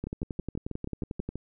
two click trains, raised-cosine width 3 ms, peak -20 / -22 dBFS, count 15 / 9, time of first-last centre 0.04-1.29 / 0.07-1.356 s, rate 11.2 / 6.22 Hz, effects none

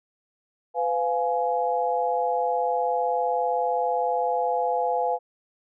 sine chord, F diminished, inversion second, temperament just, 502.9 / 698.5 / 838.1 Hz, Cb5 / F5 / Ab5, +31 / 0 / +16 cents, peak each -26 dBFS, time 0.74-5.19 s, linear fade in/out 50 ms, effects none

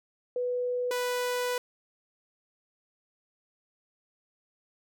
sine / sawtooth tone pair in turn, 493.9 / 493.9 Hz, B4 / B4, 0 / 0 cents, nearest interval unison, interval 0 cents, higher neither, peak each -27 / -24 dBFS, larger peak second, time 0.36-0.91 / 0.91-1.58 s, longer second, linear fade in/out 2 ms, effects none

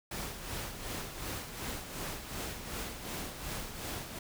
pink noise with tremolo, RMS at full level -38 dBFS, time 0.11-4.19 s, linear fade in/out 5 ms, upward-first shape sine, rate 2.7 Hz, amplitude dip 55%, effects none

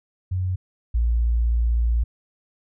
sine tone pair in turn, 92 / 57.96 Hz, F#2 / A#1, -9 / -9 cents, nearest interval minor sixth, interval 800 cents, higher first, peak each -21 / -17 dBFS, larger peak second, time 0.31-0.56 / 0.94-2.04 s, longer second, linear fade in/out 10 ms, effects none

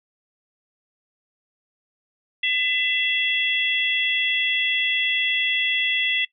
harmonic tone, 671 Hz, E5, 31 cents sharp, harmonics 3 / 4 / 5, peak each -24 / -24 / -24 dBFS, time 2.43-6.25 s, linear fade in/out 5 ms, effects noise-tail reverb RT60 0.1 s tail -20 dB re dry

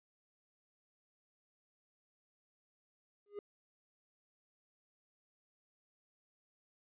triangle tone with exponential growth, 409.8 Hz, G#4, 23 cents flat, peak -35 dBFS, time 3.26-3.39 s, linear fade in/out 2 ms, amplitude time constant 28 ms, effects resampled to 8000 Hz

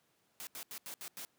white noise bursts at uneven times, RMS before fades -45 dBFS, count 6, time 0.4-0.47 / 0.55-0.63 / 0.71-0.78 / 0.86-0.94 / 1.01-1.08 / 1.17-1.25 s, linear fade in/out 0 ms, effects pink hiss -74 dBFS RMS until 1.38 s + high-pass 150 Hz 12 dB/octave

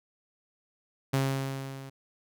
sawtooth tone with level ramp, 135.3 Hz, C#3, 42 cents flat, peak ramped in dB -19 to -38 dBFS, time 1.13-1.9 s, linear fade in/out 10 ms, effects none

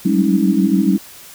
sine tone cluster, 187.5 / 194.5 / 207.7 / 276.6 / 318.5 Hz, F#3 / G3 / G#3 / C#4 / D#4, +23 / -13 / 0 / -4 / +41 cents, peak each -18 dBFS, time 0.05-0.98 s, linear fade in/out 10 ms, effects white hiss -39 dBFS RMS until 1.34 s

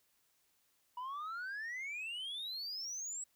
sine exponential sweep, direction up, 967 to 7902 Hz, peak -37 dBFS, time 0.97-3.24 s, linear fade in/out 5 ms, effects tanh soft clip ceiling -39 dBFS + white hiss -75 dBFS RMS until 3.35 s

